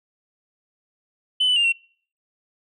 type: tone with pitch steps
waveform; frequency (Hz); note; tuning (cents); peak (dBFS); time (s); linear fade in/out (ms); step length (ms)
sine; 3021 / 2987 / 2802 / 2727; F#7 / F#7 / F7 / F7; +35 / +16 / +5 / -42; -14; 1.4-1.724; 10; 81
effects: noise-tail reverb RT60 0.5 s tail -26 dB re dry + tanh soft clip ceiling -14 dBFS